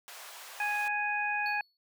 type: high-pass noise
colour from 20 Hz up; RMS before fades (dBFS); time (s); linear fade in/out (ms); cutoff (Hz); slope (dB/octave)
pink; -47; 0.08-0.88; 0; 660; 24
type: harmonic tone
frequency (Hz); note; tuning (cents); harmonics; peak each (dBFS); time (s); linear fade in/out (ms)
830.6; G#5; 0; 1 / 2 / 3; -33 / -33 / -33; 0.6-1.61; 2
type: tone with exponential decay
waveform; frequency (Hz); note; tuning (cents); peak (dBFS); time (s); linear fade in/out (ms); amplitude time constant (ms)
triangle; 4407; C#8; -11; -38; 1.46-1.77; 1; 66
effects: none